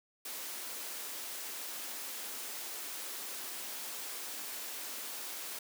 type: high-pass noise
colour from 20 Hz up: white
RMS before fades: -42 dBFS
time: 0.25-5.59 s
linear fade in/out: 5 ms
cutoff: 240 Hz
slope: 24 dB/octave
effects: none